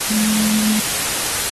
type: tone in noise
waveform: sine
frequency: 214.4 Hz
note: A3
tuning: 45 cents flat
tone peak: -16 dBFS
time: 0.1-0.8 s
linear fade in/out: 10 ms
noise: white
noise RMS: -20 dBFS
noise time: 0-1.5 s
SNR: +1 dB
effects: AAC 32 kbps